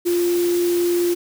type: tone in noise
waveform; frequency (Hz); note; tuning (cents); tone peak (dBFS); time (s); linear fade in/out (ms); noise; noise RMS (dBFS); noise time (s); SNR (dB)
sine; 349.2; F4; 0; -16; 0.05-1.15; 20; white; -31; 0.05-1.15; +12
effects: none